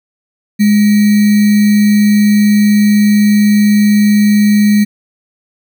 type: tone with sample-and-hold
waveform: sine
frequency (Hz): 207.9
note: G#3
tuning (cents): +2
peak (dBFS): -5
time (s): 0.59-4.85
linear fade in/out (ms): 20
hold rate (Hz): 2100
effects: none